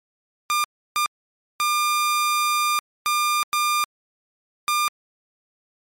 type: tone bursts at uneven times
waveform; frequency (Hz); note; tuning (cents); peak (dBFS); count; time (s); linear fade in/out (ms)
sawtooth; 1200; D6; +37; -15; 6; 0.5-0.64 / 0.96-1.06 / 1.6-2.79 / 3.06-3.43 / 3.53-3.84 / 4.68-4.88; 0
effects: MP3 64 kbps